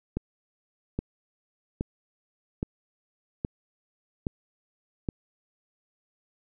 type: click train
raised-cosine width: 3 ms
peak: -15 dBFS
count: 7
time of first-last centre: 0.17-5.088 s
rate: 1.22 Hz
effects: none